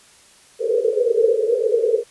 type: band-pass noise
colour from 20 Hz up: white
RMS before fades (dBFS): -18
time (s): 0.59-2.04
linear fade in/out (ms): 50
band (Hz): 430 to 490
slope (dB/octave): 96
effects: white hiss -50 dBFS RMS until 2.1 s + resampled to 24000 Hz